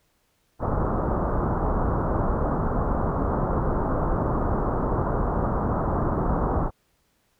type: low-pass noise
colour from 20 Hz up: pink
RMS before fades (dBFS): -24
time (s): 0.59-6.71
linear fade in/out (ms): 50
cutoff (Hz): 1300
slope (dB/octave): 48
effects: pink hiss -68 dBFS RMS until 7.39 s